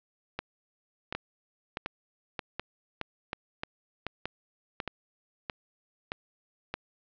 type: two click trains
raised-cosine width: 0.3 ms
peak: -16 / -16 dBFS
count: 7 / 10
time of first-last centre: 0.39-4.802 / 1.15-6.74 s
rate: 1.36 / 1.61 Hz
effects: low-pass 4000 Hz 12 dB/octave